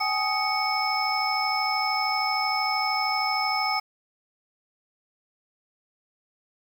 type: tone cluster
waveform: sine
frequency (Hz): 772 / 845 / 1249 / 2221 / 5240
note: G5 / G#5 / D#6 / C#7 / E8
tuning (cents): -27 / +30 / +6 / +3 / -11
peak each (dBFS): -29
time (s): 0-3.8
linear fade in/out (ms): 10
effects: tanh soft clip ceiling -11 dBFS + 8-bit